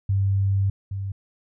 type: tone pair in turn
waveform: sine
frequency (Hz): 98 / 98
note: G2 / G2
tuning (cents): 0 / 0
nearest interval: unison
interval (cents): 0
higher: neither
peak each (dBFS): -18 / -26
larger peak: first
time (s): 0.09-0.7 / 0.91-1.12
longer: first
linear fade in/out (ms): 5
effects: none